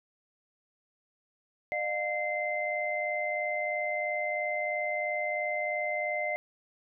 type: tone cluster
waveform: sine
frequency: 606 / 709 / 2075 Hz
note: D#5 / F5 / C7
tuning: -46 / +26 / -15 cents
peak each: -33 / -35 / -32 dBFS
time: 1.72-6.36 s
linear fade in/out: 0 ms
effects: none